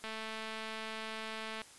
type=click train; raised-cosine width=0.3 ms; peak=-26 dBFS; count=348; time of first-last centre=0.04-1.617 s; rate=220 Hz; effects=white hiss -56 dBFS RMS until 1.78 s + resampled to 24000 Hz